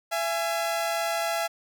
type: tone pair together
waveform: sawtooth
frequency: 673.2 / 830.6 Hz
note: E5 / G#5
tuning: +36 / 0 cents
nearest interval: major third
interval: 364 cents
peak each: -23 / -27 dBFS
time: 0.11-1.48 s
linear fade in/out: 20 ms
effects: none

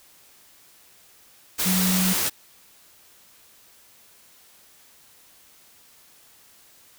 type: tone in noise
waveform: sine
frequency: 185 Hz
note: F#3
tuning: in tune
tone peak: -21 dBFS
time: 1.65-2.14 s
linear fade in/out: 20 ms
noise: white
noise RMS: -24 dBFS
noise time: 1.58-2.3 s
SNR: 0 dB
effects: white hiss -54 dBFS RMS until 6.98 s

